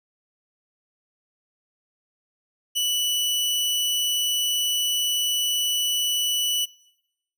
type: tone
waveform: sawtooth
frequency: 2963 Hz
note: F#7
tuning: 2 cents sharp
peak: -18 dBFS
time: 2.75-6.66 s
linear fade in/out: 20 ms
effects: noise-tail reverb RT60 0.9 s tail -24 dB re dry